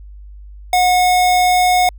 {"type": "tone", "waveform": "square", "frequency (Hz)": 727, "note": "F#5", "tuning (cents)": -31, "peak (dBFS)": -11, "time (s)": [0.73, 1.89], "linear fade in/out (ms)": 2, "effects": ["added 50 Hz sine -33 dBFS peak until 1.98 s"]}